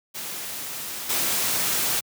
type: noise with level steps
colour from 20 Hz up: white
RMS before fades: -33 / -24 dBFS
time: 0.14-2.01 s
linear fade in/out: 20 ms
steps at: 1.09 s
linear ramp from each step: 10 ms
effects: high-pass 100 Hz 12 dB/octave